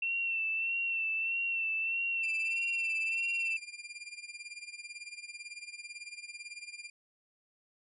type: tone with vibrato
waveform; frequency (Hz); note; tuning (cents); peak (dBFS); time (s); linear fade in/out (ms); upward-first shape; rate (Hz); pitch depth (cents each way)
sine; 2695; E7; +38; -30; 0.02-3.57; 5; sine; 1.6; 34
type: tone with tremolo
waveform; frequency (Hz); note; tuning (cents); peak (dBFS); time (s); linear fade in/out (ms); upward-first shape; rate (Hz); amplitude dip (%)
sawtooth; 2397; D7; +35; -37; 2.23-6.9; 5; sine; 18; 80
effects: resampled to 24000 Hz